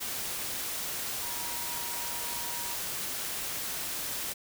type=tone in noise; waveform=sine; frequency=952 Hz; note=A#5; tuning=36 cents sharp; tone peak=-43 dBFS; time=1.22-2.76 s; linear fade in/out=20 ms; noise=white; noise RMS=-35 dBFS; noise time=0-4.34 s; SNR=-11 dB; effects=none